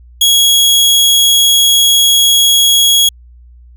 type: tone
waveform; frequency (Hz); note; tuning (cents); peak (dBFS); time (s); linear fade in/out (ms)
sawtooth; 3322; G#7; 0; -3; 0.21-3.09; 5
effects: added 60 Hz sine -36 dBFS peak until 3.76 s